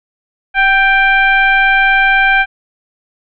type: tone with frequency modulation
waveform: sine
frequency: 1570 Hz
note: G6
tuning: 2 cents sharp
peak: -7 dBFS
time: 0.54-2.46 s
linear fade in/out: 50 ms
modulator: 796 Hz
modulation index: 1.1
effects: none